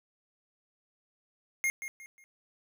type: tone with echo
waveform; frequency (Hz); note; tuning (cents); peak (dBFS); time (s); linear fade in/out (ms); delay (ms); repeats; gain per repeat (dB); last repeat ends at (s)
square; 2134; C7; +34; -27; 1.64-1.7; 0; 180; 3; -10; 2.24
effects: none